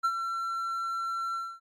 triangle tone with ADSR envelope, 1353 Hz, E6, 45 cents sharp, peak -20 dBFS, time 0.03-1.6 s, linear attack 20 ms, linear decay 58 ms, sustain -8 dB, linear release 250 ms, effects AAC 48 kbps

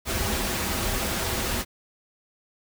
pink noise with comb filter, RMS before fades -27 dBFS, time 0.05-1.65 s, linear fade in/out 50 ms, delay 6.8 ms, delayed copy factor -0.55, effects none

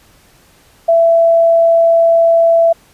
sine tone, 667 Hz, E5, 20 cents sharp, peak -6 dBFS, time 0.88-2.73 s, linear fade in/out 10 ms, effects pink hiss -48 dBFS RMS until 2.93 s + resampled to 32000 Hz

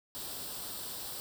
white noise with comb filter, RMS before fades -41 dBFS, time 0.15-1.2 s, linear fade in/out 0 ms, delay 0.23 ms, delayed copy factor +0.6, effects none

